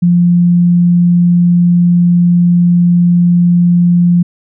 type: tone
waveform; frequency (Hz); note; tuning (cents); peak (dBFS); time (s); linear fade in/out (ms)
sine; 174.61; F3; 0; -5; 0.02-4.23; 10
effects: none